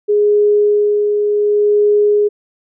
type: tone with tremolo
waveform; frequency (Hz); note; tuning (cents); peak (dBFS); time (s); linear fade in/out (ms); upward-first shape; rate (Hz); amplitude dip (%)
sine; 415.3; G#4; 0; -8; 0.08-2.29; 20; sine; 0.68; 35
effects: none